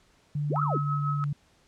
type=tone with pitch glide; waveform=sine; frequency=146.83 to 144.81 Hz; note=D3 to D3; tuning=0 to -24 cents; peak=-26 dBFS; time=0.35-1.33 s; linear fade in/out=5 ms; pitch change=-24 cents; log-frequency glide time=0.65-0.81 s
type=linear two-way sweep; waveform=sine; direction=up then down; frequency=130.5 to 1396.9 to 130.5 Hz; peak=-28 dBFS; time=0.49-0.79 s; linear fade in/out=20 ms; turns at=0.62 s
type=tone with tremolo; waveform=sine; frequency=1285 Hz; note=E6; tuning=45 cents flat; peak=-27 dBFS; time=0.56-1.24 s; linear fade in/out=0 ms; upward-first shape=triangle; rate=6.1 Hz; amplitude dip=70%
effects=pink hiss -63 dBFS RMS until 1.67 s + low-pass 8000 Hz 12 dB/octave